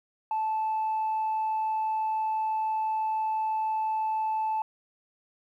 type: tone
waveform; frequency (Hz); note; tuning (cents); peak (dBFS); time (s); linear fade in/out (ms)
sine; 874; A5; -12; -24; 0.31-4.62; 2
effects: tanh soft clip ceiling -23 dBFS + 11-bit